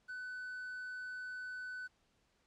triangle tone with quantisation, 1500 Hz, F#6, 23 cents sharp, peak -40 dBFS, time 0.08-1.88 s, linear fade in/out 20 ms, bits 11, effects pink hiss -75 dBFS RMS until 2.46 s + low-pass 7000 Hz 12 dB/octave

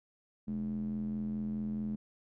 square tone with band-pass filter, 42.35 Hz, E1, 48 cents sharp, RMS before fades -36 dBFS, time 0.47-1.96 s, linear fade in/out 10 ms, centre 210 Hz, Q 6.7, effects none

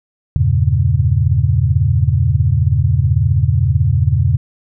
sine chord, E diminished seventh, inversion none, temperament equal, 82.41 / 98 / 116.54 / 138.59 Hz, E2 / G2 / Bb2 / Db3, 0 / 0 / 0 / 0 cents, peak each -16 dBFS, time 0.36-4.37 s, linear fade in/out 0 ms, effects none

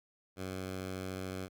10% pulse tone, 93.8 Hz, F#2, 24 cents sharp, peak -30 dBFS, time 0.36-1.49 s, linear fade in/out 50 ms, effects none

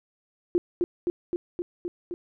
sine tone with echo, 350.5 Hz, F4, 6 cents sharp, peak -18 dBFS, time 0.55-0.58 s, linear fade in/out 0 ms, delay 260 ms, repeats 6, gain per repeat -2 dB, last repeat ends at 2.14 s, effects none

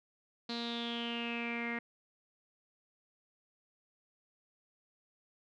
sawtooth tone with low-pass filter sweep, 235 Hz, A#3, 14 cents sharp, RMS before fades -38 dBFS, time 0.49-1.79 s, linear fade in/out 5 ms, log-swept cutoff 4200 to 2000 Hz, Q 9.4, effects none

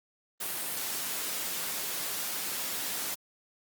white noise, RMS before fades -34 dBFS, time 0.4-3.15 s, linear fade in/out 10 ms, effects high-pass 150 Hz 12 dB/octave + Opus 32 kbps

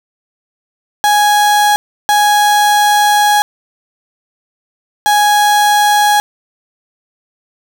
35% pulse tone bursts at uneven times, 830.6 Hz, G#5, in tune, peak -6 dBFS, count 3, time 1.04-1.76 / 2.09-3.42 / 5.06-6.2 s, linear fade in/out 0 ms, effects none

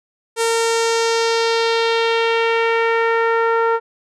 sawtooth tone with low-pass filter sweep, 457.8 Hz, A#4, 31 cents flat, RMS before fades -17 dBFS, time 0.36-3.8 s, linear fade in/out 50 ms, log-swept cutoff 9100 to 1300 Hz, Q 1.9, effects none

